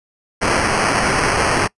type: noise with sample-and-hold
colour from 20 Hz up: blue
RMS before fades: -17 dBFS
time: 0.41-1.68 s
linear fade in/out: 20 ms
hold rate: 3675 Hz
effects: noise-tail reverb RT60 0.1 s tail -23 dB re dry + resampled to 24000 Hz